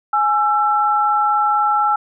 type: tone pair together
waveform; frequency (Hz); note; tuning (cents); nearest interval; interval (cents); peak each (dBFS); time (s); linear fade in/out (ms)
sine; 836.6 / 1338; G#5 / E6; +12 / +25; minor sixth; 813; -16; 0.13-1.96; 5
effects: none